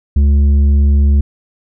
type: tone with tanh clipping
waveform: triangle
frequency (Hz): 71.1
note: C#2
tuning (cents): +45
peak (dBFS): -8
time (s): 0.16-1.21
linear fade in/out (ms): 5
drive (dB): 11
effects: none